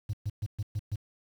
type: tone bursts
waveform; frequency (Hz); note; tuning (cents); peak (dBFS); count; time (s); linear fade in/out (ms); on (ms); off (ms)
triangle; 103.83; G#2; 0; -25; 6; 0.09-0.96; 10; 45; 120
effects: tanh soft clip ceiling -24 dBFS + 9-bit